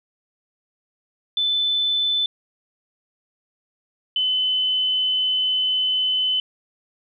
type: tone pair in turn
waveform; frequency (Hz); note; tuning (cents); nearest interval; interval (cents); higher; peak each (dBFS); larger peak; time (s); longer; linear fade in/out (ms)
sine; 3514 / 3028; A7 / F#7; -3 / +39; minor third; 258; first; -18 / -18; neither; 1.37-2.26 / 4.16-6.4; second; 2
effects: none